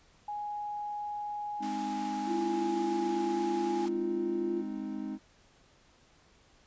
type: tone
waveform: sine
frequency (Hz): 830.6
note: G#5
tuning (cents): 0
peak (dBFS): -34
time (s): 0.28-3.86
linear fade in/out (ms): 5
type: chord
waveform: triangle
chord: Ab major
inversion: none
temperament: equal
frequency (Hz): 207.7 / 261.6 / 311.1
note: Ab3 / C4 / Eb4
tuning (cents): 0 / 0 / 0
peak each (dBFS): -37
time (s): 1.59-5.19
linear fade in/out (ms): 50
type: high-pass noise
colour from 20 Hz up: pink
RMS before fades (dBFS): -48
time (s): 1.62-3.89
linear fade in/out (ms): 10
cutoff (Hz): 830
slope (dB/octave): 48
type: tone with pitch glide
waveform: sine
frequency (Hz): 337.2 to 343.7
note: E4 to F4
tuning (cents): +39 to -28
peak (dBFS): -30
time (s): 2.26-4.64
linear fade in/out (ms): 50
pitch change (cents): +33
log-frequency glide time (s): 2.65-4.01
effects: pink hiss -63 dBFS RMS until 6.66 s + resampled to 16000 Hz